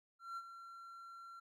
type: tone with ADSR envelope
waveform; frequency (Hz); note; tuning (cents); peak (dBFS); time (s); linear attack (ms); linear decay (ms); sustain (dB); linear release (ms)
triangle; 1364; F6; -41; -39; 0.19-1.4; 180; 48; -10; 9
effects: none